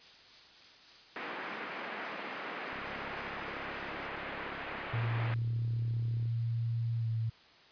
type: noise with tremolo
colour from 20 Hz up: violet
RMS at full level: -43 dBFS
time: 0.01-4.07 s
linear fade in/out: 0 ms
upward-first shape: sine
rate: 3.5 Hz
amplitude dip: 40%
type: band-pass noise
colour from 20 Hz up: white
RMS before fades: -41 dBFS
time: 1.16-5.34 s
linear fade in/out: 0 ms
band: 190 to 2300 Hz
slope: 24 dB/octave
type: click train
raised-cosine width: 3 ms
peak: -39 dBFS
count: 123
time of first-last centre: 2.73-6.256 s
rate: 34.6 Hz
type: tone with pitch glide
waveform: sine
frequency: 115.8 to 113.02 Hz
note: A#2 to A2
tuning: -11 to +47 cents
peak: -30 dBFS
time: 4.93-7.3 s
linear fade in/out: 10 ms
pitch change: -42 cents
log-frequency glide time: 6.98-7.08 s
effects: white hiss -59 dBFS RMS until 7.71 s + resampled to 11025 Hz

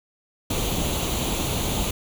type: noise with comb filter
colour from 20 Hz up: pink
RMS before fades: -25 dBFS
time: 0.5-1.91 s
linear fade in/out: 5 ms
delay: 0.29 ms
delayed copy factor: +0.65
effects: none

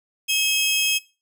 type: tone pair together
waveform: sawtooth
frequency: 2567 / 3234 Hz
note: E7 / G#7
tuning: -47 / -47 cents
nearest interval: major third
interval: 400 cents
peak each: -19 dBFS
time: 0.28-0.99 s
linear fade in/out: 20 ms
effects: noise-tail reverb RT60 0.3 s tail -20 dB re dry

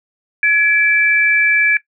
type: tone pair together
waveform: sine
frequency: 1685 / 2329 Hz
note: G#6 / D7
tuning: +25 / -15 cents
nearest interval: tritone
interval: 560 cents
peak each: -13 dBFS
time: 0.43-1.77 s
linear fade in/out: 2 ms
effects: noise-tail reverb RT60 0.1 s tail -18 dB re dry

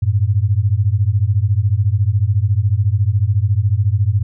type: beating tone pair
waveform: sine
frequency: 95.1 / 109.1 Hz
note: F#2 / A2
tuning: +48 / -14 cents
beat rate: 14 Hz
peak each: -15 dBFS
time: 0.02-4.23 s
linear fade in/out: 10 ms
effects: none

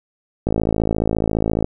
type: click train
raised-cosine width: 2 ms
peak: -5 dBFS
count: 65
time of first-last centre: 0.47-1.644 s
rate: 54.5 Hz
effects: none

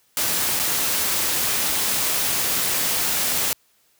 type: noise with dropouts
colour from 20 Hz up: white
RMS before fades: -22 dBFS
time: 0.17-3.53 s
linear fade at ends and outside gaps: 1 ms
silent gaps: 0.593-0.597 s
effects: white hiss -62 dBFS RMS until 3.99 s + high-pass 60 Hz 12 dB/octave

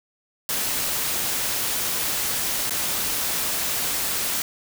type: noise with dropouts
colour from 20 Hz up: white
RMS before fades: -25 dBFS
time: 0.49-4.42 s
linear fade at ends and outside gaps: 1 ms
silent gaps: 2.696-2.707 s
effects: none

